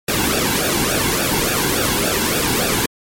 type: noise with flanger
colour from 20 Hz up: pink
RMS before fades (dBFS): -18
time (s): 0.08-2.86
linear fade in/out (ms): 5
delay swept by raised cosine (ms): 0.96 to 1.66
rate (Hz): 3.5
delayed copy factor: -0.75
effects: MP3 64 kbps